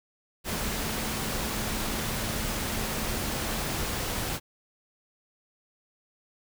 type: tone in noise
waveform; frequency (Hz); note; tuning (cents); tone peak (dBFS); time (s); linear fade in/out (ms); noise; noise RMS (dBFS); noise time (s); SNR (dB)
sine; 219.4; A3; -5; -39; 0.45-3.6; 50; pink; -31; 0.44-4.4; -11
effects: none